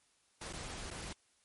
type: noise with dropouts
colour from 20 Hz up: pink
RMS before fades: -44 dBFS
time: 0.41-1.13 s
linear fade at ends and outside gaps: 5 ms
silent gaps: 0.527-0.533 / 0.905-0.91 s
effects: white hiss -72 dBFS RMS until 1.44 s + MP3 48 kbps